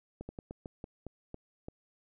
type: slowing click train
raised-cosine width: 2 ms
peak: -28 dBFS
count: 9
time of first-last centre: 0.21-1.684 s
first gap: 80 ms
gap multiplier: 1.23
effects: none